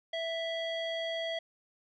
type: tone with low-pass filter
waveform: square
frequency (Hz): 659.3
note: E5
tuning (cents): 0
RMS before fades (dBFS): -35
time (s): 0.13-1.39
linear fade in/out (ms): 5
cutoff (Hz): 3200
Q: 3.3
effects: none